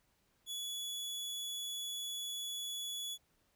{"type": "tone", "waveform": "sawtooth", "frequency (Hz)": 3403, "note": "G#7", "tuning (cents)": 41, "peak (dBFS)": -36, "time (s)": [0.46, 3.18], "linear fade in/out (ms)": 50, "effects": ["pink hiss -75 dBFS RMS until 3.55 s"]}